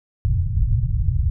white low-pass noise, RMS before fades -19 dBFS, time 0.25-1.3 s, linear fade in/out 0 ms, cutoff 130 Hz, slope 48 dB/octave, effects none

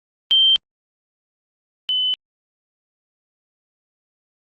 sine tone pair in turn, 3136 / 3020 Hz, G7 / F#7, 0 / +35 cents, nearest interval minor second, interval 65 cents, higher first, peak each -11 / -17 dBFS, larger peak first, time 0.31-0.56 / 1.89-2.14 s, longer neither, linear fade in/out 0 ms, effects Opus 32 kbps

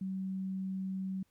sine tone, 190 Hz, F#3, 46 cents sharp, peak -34 dBFS, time 0.01-1.23 s, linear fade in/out 5 ms, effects pink hiss -75 dBFS RMS until 1.3 s

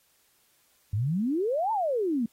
sine exponential two-way sweep, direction up then down, 94.8 to 920 to 215.7 Hz, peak -24 dBFS, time 0.93-2.26 s, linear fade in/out 5 ms, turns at 1.72 s, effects white hiss -66 dBFS RMS until 2.32 s + AAC 48 kbps

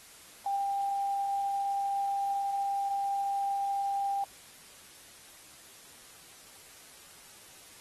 sine tone, 795 Hz, G5, 24 cents sharp, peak -28 dBFS, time 0.46-4.24 s, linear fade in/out 2 ms, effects white hiss -53 dBFS RMS until 7.8 s + AAC 32 kbps

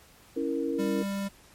sine chord, A# diminished, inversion first, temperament equal, 277.2 / 329.6 / 466.2 Hz, C#4 / E4 / A#4, 0 / 0 / 0 cents, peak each -31 dBFS, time 0.36-1.03 s, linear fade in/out 10 ms
square tone, 198.1 Hz, G3, 18 cents sharp, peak -30 dBFS, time 0.78-1.29 s, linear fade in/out 20 ms
effects pink hiss -56 dBFS RMS until 1.54 s + MP3 64 kbps

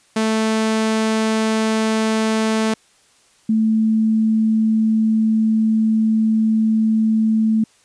sawtooth / sine tone pair in turn, 220 / 220 Hz, A3 / A3, 0 / 0 cents, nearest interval unison, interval 0 cents, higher neither, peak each -12 / -13 dBFS, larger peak first, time 0.16-2.74 / 3.49-7.64 s, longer second, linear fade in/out 5 ms, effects white hiss -55 dBFS RMS until 7.84 s + resampled to 22050 Hz

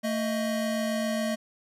square tone pair together, 224.1 / 625.1 Hz, A3 / D#5, +32 / +8 cents, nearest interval octave + tritone, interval 1776 cents, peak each -29 / -31 dBFS, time 0.03-1.36 s, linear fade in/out 20 ms, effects resampled to 32000 Hz + 11-bit

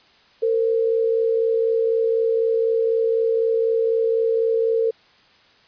sine tone pair together, 453 / 517 Hz, A#4 / C5, -50 / -21 cents, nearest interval major second, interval 229 cents, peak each -17 / -26 dBFS, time 0.42-4.91 s, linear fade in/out 10 ms, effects white hiss -54 dBFS RMS until 5.67 s + resampled to 11025 Hz

